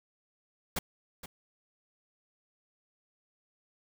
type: noise with echo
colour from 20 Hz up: pink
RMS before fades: -32 dBFS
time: 0.76-0.79 s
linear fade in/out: 5 ms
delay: 470 ms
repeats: 1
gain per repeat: -12 dB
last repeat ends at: 1.26 s
effects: none